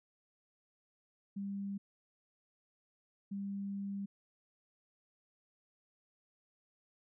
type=tone bursts at uneven times; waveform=sine; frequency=198.7 Hz; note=G3; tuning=24 cents sharp; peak=-37 dBFS; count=2; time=1.36-1.78 / 3.31-4.06 s; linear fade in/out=10 ms; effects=none

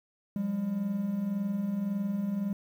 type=tone pair together; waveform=triangle; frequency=179.7 / 201.5 Hz; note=F3 / G3; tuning=+50 / +48 cents; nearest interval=major second; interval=198 cents; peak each=-35 / -27 dBFS; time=0.36-2.53 s; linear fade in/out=2 ms; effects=10-bit

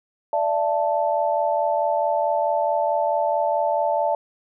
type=chord; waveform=sine; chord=D suspended second; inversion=none; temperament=equal with one note detuned; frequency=587.3 / 671.9 / 880 Hz; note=D5 / E5 / A5; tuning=0 / +33 / 0 cents; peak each=-23 dBFS; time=0.33-4.15 s; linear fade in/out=2 ms; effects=none

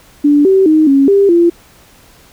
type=tone with pitch steps; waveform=sine; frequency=291.2 / 383.8 / 311.7 / 274.9 / 397.8 / 342.2 Hz; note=D4 / G4 / D#4 / C#4 / G4 / F4; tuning=-15 / -37 / +3 / -14 / +25 / -35 cents; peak=-5 dBFS; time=0.24-1.5 s; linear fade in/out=10 ms; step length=210 ms; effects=pink hiss -44 dBFS RMS until 2.32 s

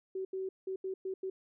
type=tone bursts at uneven times; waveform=sine; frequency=379.6 Hz; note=F#4; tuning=44 cents sharp; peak=-34 dBFS; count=6; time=0.15-0.25 / 0.33-0.49 / 0.67-0.76 / 0.84-0.94 / 1.05-1.14 / 1.23-1.3 s; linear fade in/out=5 ms; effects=none

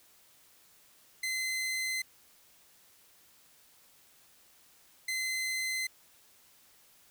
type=tone pair in turn; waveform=sawtooth; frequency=2056 / 2056 Hz; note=C7 / C7; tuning=-31 / -31 cents; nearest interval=unison; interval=0 cents; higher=neither; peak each=-28 dBFS; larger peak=neither; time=1.23-2.02 / 5.08-5.87 s; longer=neither; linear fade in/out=5 ms; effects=white hiss -62 dBFS RMS until 7.1 s

